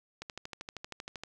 click train, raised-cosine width 0.2 ms, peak -23 dBFS, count 14, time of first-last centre 0.22-1.236 s, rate 12.8 Hz, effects none

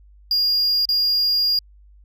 triangle tone with dropouts, 4831 Hz, D8, 48 cents sharp, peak -15 dBFS, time 0.31-1.59 s, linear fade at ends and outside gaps 2 ms, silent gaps 0.854-0.889 s, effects added 50 Hz sine -46 dBFS peak until 2.04 s

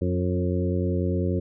harmonic tone with a mistuned harmonic, 90.2 Hz, F#2, 44 cents flat, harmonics 1 / 2 / 3 / 4 / 5 / 6, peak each -25 / -28 / -31 / -30 / -33 / -34 dBFS, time 0.01-1.4 s, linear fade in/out 10 ms, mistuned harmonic 4, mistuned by -19 cents, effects none

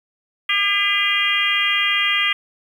harmonic tone with a mistuned harmonic, 402.5 Hz, G4, 46 cents sharp, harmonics 3 / 4 / 5 / 6 / 7 / 8, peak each -26 / -29 / -20 / -23 / -23 / -23 dBFS, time 0.49-2.33 s, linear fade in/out 5 ms, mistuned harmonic 4, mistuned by +16 cents, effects 8-bit

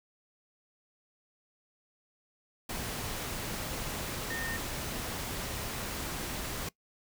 sine tone in noise, 1830 Hz, A#6, 32 cents flat, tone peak -36 dBFS, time 4.3-4.57 s, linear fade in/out 5 ms, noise pink, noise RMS -37 dBFS, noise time 2.69-6.69 s, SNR -2 dB, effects noise-tail reverb RT60 0.1 s tail -21 dB re dry

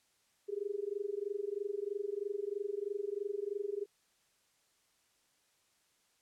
sine tone with amplitude modulation, 406.1 Hz, G#4, 39 cents flat, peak -31 dBFS, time 0.48-3.86 s, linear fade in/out 20 ms, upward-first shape sine, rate 23.1 Hz, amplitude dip 95%, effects white hiss -73 dBFS RMS until 6.21 s + low-pass 10000 Hz 12 dB/octave

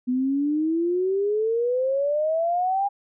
sine exponential sweep, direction up, 246.9 to 812 Hz, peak -20 dBFS, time 0.07-2.89 s, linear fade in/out 20 ms, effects none

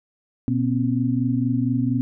sine tone cluster, 121.3 / 242.8 / 267.1 Hz, B2 / B3 / C4, -31 / -29 / +36 cents, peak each -23 dBFS, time 0.48-2.01 s, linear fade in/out 0 ms, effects none

